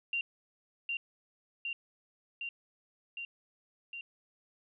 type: tone with echo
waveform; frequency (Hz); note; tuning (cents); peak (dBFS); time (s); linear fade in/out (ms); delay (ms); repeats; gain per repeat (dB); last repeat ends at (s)
sine; 2770; F7; -15; -30; 0.13-0.21; 2; 760; 5; -2; 4.01
effects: none